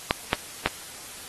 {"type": "clicks", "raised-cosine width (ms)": 0.3, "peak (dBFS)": -4, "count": 3, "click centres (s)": [0.109, 0.331, 0.66], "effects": ["white hiss -41 dBFS RMS until 1.28 s", "AAC 32 kbps"]}